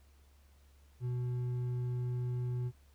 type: tone with hard clipping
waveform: triangle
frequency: 123.47 Hz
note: B2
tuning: in tune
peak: -34 dBFS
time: 1-2.72 s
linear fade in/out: 50 ms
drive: 8 dB
effects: added 70 Hz sine -60 dBFS peak until 2.94 s + pink hiss -70 dBFS RMS until 2.94 s